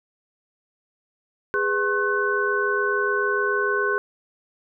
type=tone cluster; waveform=sine; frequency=409.3 / 496.2 / 1075 / 1505 Hz; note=G#4 / B4 / C6 / F#6; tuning=-25 / +8 / +47 / +29 cents; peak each=-24 / -31 / -27 / -23 dBFS; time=1.54-3.98 s; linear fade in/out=0 ms; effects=none